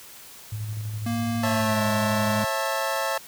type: tone with tremolo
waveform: sine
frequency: 107.1 Hz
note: A2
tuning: 46 cents flat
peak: -27 dBFS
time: 0.52-2.45 s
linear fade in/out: 5 ms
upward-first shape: square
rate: 12 Hz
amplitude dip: 30%
type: tone with pitch glide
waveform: square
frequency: 233.1 to 210.1 Hz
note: A#3 to G#3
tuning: 0 to +20 cents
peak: -26 dBFS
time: 1.06-2.44 s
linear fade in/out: 5 ms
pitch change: -180 cents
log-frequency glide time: 1.4-1.84 s
type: chord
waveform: 25% pulse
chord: A major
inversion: first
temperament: equal with one note detuned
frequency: 543.9 / 659.3 / 880 Hz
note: C#5 / E5 / A5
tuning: -33 / 0 / 0 cents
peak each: -25 dBFS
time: 1.43-3.18 s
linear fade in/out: 5 ms
effects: white hiss -45 dBFS RMS until 3.27 s